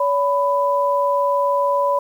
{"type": "tone pair together", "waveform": "sine", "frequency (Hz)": [568, 995.2], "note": ["C#5", "B5"], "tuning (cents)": [42, 13], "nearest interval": "minor seventh", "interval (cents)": 971, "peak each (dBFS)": -18, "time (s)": [0, 1.99], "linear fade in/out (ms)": 5, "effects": ["8-bit"]}